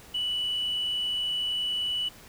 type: tone with frequency modulation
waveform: sine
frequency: 2960 Hz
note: F#7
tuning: in tune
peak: -25 dBFS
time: 0.14-2.09 s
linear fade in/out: 10 ms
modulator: 30.6 Hz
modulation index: 0.48
effects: tanh soft clip ceiling -23 dBFS + pink hiss -50 dBFS RMS until 2.28 s